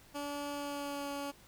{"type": "tone with pitch glide", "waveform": "15% pulse", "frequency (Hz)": [287.8, 282.9], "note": ["D4", "C#4"], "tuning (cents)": [-35, 35], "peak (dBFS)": -31, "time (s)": [0.14, 1.32], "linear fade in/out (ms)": 20, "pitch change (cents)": -30, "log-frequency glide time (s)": [0.52, 1.1], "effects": ["pink hiss -60 dBFS RMS until 1.47 s"]}